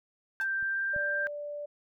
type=tone with pitch glide; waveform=sine; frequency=1571 to 1581 Hz; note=G6 to G6; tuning=+3 to +14 cents; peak=-28 dBFS; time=0.4-1.27 s; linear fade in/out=0 ms; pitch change=+11 cents; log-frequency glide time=0.55-0.83 s
type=tone with exponential decay; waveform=sawtooth; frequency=880 Hz; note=A5; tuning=in tune; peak=-34 dBFS; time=0.41-0.48 s; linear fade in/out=1 ms; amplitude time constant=15 ms
type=clicks; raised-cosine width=5 ms; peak=-42 / -33 dBFS; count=2; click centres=0.627 / 0.963 s
type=tone; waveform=sine; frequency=586 Hz; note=D5; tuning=4 cents flat; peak=-35 dBFS; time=0.93-1.66 s; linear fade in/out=10 ms
effects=none